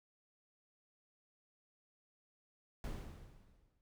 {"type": "noise with exponential decay", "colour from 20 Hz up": "brown", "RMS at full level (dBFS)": -39, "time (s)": [2.84, 3.81], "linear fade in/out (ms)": 1, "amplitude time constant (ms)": 210, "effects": []}